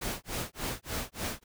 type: noise with tremolo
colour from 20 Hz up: pink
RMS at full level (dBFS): -33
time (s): 0.01-1.44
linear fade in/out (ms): 10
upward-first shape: sine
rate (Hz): 3.4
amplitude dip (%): 100
effects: none

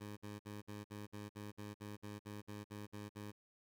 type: tone bursts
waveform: 15% pulse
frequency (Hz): 103.83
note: G#2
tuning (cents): 0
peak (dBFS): -40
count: 15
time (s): 0-3.32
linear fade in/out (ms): 20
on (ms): 170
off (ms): 55
effects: none

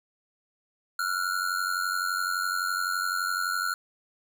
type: ring-modulated tone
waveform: square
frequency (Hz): 1408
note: F6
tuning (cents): +14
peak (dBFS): -24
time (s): 0.99-3.74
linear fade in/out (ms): 2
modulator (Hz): 45.9
effects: none

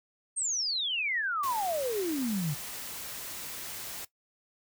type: exponential sweep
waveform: sine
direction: down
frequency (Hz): 8720 to 138.2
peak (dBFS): -28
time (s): 0.36-2.55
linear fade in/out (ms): 20
type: noise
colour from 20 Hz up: white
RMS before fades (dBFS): -40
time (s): 1.43-4.05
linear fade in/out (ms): 5
effects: noise-tail reverb RT60 0.1 s tail -17 dB re dry

